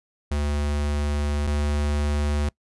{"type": "tone pair in turn", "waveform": "square", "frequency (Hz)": [73.1, 73.39], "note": ["D2", "D2"], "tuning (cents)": [-7, -1], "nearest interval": "unison", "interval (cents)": 6, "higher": "second", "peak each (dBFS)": [-23, -22], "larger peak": "second", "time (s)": [[0.31, 1.47], [1.47, 2.49]], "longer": "first", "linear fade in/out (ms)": 5, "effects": ["noise-tail reverb RT60 0.1 s tail -24 dB re dry", "resampled to 24000 Hz"]}